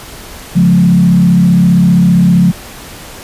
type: tone with frequency modulation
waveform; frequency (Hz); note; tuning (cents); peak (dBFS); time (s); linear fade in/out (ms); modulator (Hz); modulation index
sine; 177.1; F3; +24; -4; 0.55-2.52; 20; 35.2; 0.86
effects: pink hiss -30 dBFS RMS until 3.23 s + resampled to 32000 Hz